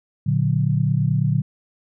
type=chord; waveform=sine; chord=Bb augmented; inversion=none; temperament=just; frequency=116.54 / 145.68 / 182.1 Hz; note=Bb2 / D3 / F#3; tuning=0 / -14 / -27 cents; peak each=-21 / -19 / -24 dBFS; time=0.26-1.42 s; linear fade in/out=10 ms; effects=none